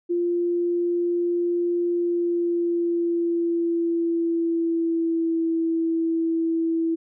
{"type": "tone with pitch glide", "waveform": "sine", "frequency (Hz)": [347.6, 328.8], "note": ["F4", "E4"], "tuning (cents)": [-8, -4], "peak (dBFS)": -20, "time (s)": [0.09, 6.96], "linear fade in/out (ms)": 20, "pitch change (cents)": -96, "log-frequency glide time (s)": [1.87, 5.44], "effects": []}